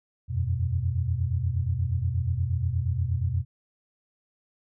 sine chord, E suspended second, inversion none, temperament equal with one note detuned, 84.09 / 92.5 / 123.47 Hz, E2 / F#2 / B2, +35 / 0 / 0 cents, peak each -28 dBFS, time 0.28-3.45 s, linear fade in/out 50 ms, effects none

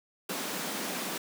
pink high-pass noise, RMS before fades -35 dBFS, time 0.29-1.18 s, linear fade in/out 5 ms, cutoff 170 Hz, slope 48 dB/octave, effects none

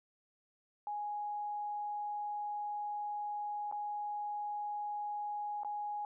sine tone with dropouts, 830.6 Hz, G#5, in tune, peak -36 dBFS, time 0.87-6.05 s, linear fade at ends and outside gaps 1 ms, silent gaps 3.714-3.724 / 5.634-5.647 s, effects none

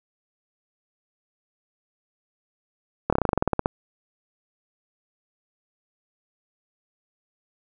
slowing click train, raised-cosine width 1 ms, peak -6 dBFS, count 14, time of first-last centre 3.1-3.659 s, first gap 26 ms, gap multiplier 1.08, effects none

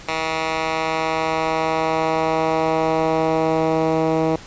10% pulse tone with band-pass filter sweep, 160 Hz, D#3, 49 cents sharp, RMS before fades -20 dBFS, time 0.08-4.36 s, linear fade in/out 5 ms, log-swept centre 2100 to 380 Hz, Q 0.7, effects pink hiss -40 dBFS RMS until 4.46 s + resampled to 16000 Hz

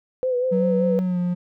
sine tone with vibrato, 503 Hz, B4, 32 cents sharp, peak -19 dBFS, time 0.23-0.99 s, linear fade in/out 0 ms, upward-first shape sine, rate 5.2 Hz, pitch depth 50 cents each way
triangle tone with pitch glide, 185.5 to 177.53 Hz, F#3 to F3, +5 to +29 cents, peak -18 dBFS, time 0.51-1.35 s, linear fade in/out 20 ms, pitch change -76 cents, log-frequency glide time 1.01-1.18 s
effects none

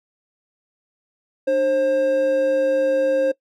triangle tone pair together, 299.4 / 533 Hz, D4 / C5, +33 / +32 cents, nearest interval minor seventh, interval 999 cents, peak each -25 / -14 dBFS, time 1.47-3.32 s, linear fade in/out 10 ms, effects noise-tail reverb RT60 0.1 s tail -22 dB re dry

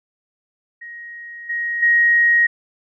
sine tone with level steps, 1883 Hz, A#6, 17 cents sharp, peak -32 / -20 / -11 dBFS, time 0.81-2.47 s, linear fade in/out 10 ms, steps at 1.49 / 1.82 s, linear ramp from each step 10 ms, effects none

